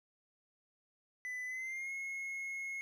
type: tone with pitch glide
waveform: triangle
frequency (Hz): 2000 to 2168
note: B6 to C#7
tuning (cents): +21 to -39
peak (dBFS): -37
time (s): 1.25-2.81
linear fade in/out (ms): 0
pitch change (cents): +140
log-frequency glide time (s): 1.46-1.92
effects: none